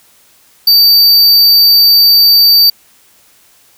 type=tone; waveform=square; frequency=4623 Hz; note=D8; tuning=28 cents flat; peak=-4 dBFS; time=0.67-2.7 s; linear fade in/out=5 ms; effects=white hiss -47 dBFS RMS until 3.77 s